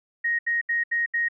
sine tone bursts, 1873 Hz, A#6, 8 cents sharp, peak -21 dBFS, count 5, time 0.24-1.286 s, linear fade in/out 10 ms, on 150 ms, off 74 ms, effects none

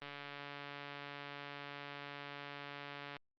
click train, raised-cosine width 0.3 ms, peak -30 dBFS, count 451, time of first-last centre 0.02-3.167 s, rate 143 Hz, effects low-pass 4000 Hz 12 dB/octave + Opus 24 kbps

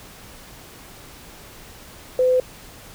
sine tone, 508 Hz, B4, 49 cents sharp, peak -14 dBFS, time 2.19-2.4 s, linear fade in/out 2 ms, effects pink hiss -43 dBFS RMS until 2.94 s

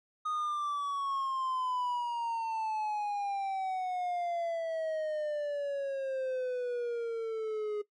triangle exponential sweep, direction down, 1244.5 to 415.3 Hz, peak -29 dBFS, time 0.25-7.82 s, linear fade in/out 10 ms, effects noise-tail reverb RT60 0.1 s tail -18 dB re dry + MP3 48 kbps

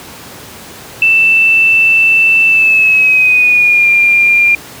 sine tone with pitch glide, 2660 to 2397 Hz, E7 to D7, +15 to +35 cents, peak -5 dBFS, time 1.02-4.55 s, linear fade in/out 2 ms, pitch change -180 cents, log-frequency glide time 2.47-3.9 s, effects pink hiss -31 dBFS RMS until 4.8 s + high-pass 100 Hz 12 dB/octave

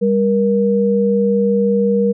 sine tone pair together, 199.1 / 473.5 Hz, G3 / A#4, +27 / +27 cents, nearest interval octave + minor third, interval 1500 cents, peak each -15 / -14 dBFS, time 0.01-2.13 s, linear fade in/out 20 ms, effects none

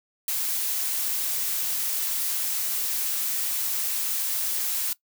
blue noise, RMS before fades -27 dBFS, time 0.28-4.93 s, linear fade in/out 2 ms, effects noise-tail reverb RT60 0.1 s tail -19 dB re dry

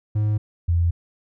triangle / sine tone pair in turn, 106.1 / 85.19 Hz, G#2 / F2, +38 / -42 cents, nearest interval major third, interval 380 cents, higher first, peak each -16 / -16 dBFS, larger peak neither, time 0.15-0.38 / 0.68-0.91 s, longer neither, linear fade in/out 10 ms, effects none

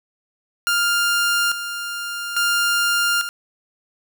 sawtooth tone with tremolo, 1400 Hz, F6, 4 cents sharp, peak -13 dBFS, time 0.67-3.29 s, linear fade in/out 0 ms, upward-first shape square, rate 0.59 Hz, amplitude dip 65%, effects none

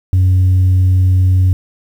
sine tone, 92.5 Hz, F#2, in tune, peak -5 dBFS, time 0.13-1.53 s, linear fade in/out 0 ms, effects tanh soft clip ceiling -6 dBFS + 7-bit

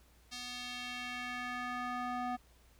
square tone with band-pass filter sweep, 246.9 Hz, B3, in tune, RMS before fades -40 dBFS, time 0.31-2.37 s, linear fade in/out 20 ms, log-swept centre 4700 to 840 Hz, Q 1.5, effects added 60 Hz sine -63 dBFS peak until 2.79 s + pink hiss -67 dBFS RMS until 2.79 s

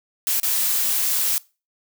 blue noise with dropouts, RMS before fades -21 dBFS, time 0.27-1.38 s, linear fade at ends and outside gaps 1 ms, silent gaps 0.4-0.431 s, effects noise-tail reverb RT60 0.3 s tail -22 dB re dry

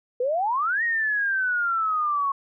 sine exponential two-way sweep, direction up then down, 475.7 to 1893 to 1095 Hz, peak -21 dBFS, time 0.2-2.32 s, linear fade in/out 5 ms, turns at 0.83 s, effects none

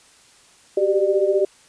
sine tone cluster, 381.1 / 396.2 / 598 Hz, G4 / G4 / D5, -49 / +18 / +31 cents, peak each -20 dBFS, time 0.77-1.45 s, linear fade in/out 5 ms, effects white hiss -52 dBFS RMS until 1.68 s + resampled to 22050 Hz

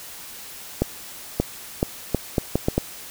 accelerating click train, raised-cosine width 2 ms, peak -5 dBFS, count 8, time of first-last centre 0.82-2.78 s, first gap 580 ms, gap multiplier 0.74, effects white hiss -39 dBFS RMS until 3.1 s

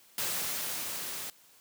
white noise with level ramp, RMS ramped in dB -32 to -39 dBFS, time 0.18-1.3 s, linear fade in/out 2 ms, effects white hiss -60 dBFS RMS until 1.6 s + high-pass 100 Hz 12 dB/octave

